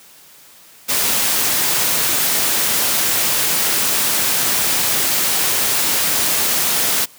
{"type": "noise", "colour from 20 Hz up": "white", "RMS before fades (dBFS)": -17, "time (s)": [0.88, 7.06], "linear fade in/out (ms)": 20, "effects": ["white hiss -45 dBFS RMS until 7.18 s", "high-pass 100 Hz 12 dB/octave"]}